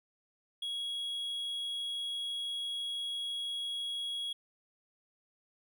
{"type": "tone", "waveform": "triangle", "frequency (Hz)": 3322, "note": "G#7", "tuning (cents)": 0, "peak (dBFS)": -33, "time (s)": [0.62, 4.33], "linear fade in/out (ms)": 5, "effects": []}